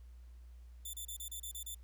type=tone bursts; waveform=5% pulse; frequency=3535 Hz; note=A7; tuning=7 cents sharp; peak=-34 dBFS; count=8; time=0.85-1.747 s; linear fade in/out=5 ms; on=85 ms; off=31 ms; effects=added 60 Hz sine -51 dBFS peak until 1.83 s + pink hiss -74 dBFS RMS until 1.83 s